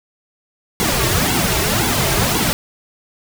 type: noise with flanger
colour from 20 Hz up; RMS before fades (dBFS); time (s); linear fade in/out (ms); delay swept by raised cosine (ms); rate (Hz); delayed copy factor
pink; -17; 0.8-2.53; 0; 1.6 to 4.1; 1.9; -0.85
effects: none